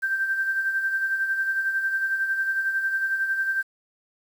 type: tone with tremolo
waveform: sine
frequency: 1568 Hz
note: G6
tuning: in tune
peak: -20 dBFS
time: 0.02-3.63 s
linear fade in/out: 20 ms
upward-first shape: sine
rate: 11 Hz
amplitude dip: 50%
effects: 8-bit